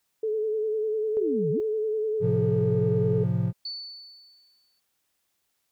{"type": "tone with vibrato", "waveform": "sine", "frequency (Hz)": 432.7, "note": "A4", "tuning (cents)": -29, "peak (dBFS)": -24, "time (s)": [0.23, 3.24], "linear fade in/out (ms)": 5, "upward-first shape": "sine", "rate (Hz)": 10, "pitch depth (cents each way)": 40}
{"type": "exponential two-way sweep", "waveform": "sine", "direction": "down then up", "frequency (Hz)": [445.2, 139.1, 396.4], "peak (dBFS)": -26, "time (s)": [1.17, 1.6], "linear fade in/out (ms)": 0, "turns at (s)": 1.51}
{"type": "chord", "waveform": "triangle", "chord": "F major", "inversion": "first", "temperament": "equal", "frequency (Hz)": [110, 130.81, 174.61], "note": ["A2", "C3", "F3"], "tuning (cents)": [0, 0, 0], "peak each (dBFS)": -25, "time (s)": [2.2, 3.53], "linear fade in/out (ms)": 50}
{"type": "tone with exponential decay", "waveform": "sine", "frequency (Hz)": 4485, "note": "C#8", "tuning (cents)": 19, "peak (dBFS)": -30, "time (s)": [3.65, 4.8], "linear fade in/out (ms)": 5, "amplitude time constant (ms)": 250}
{"effects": ["white hiss -75 dBFS RMS until 5.71 s"]}